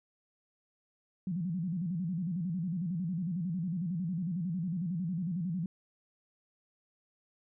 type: tone with vibrato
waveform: sine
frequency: 174.61 Hz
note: F3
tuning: in tune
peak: -31 dBFS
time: 1.27-5.66 s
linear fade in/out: 2 ms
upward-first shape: square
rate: 11 Hz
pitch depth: 130 cents each way
effects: none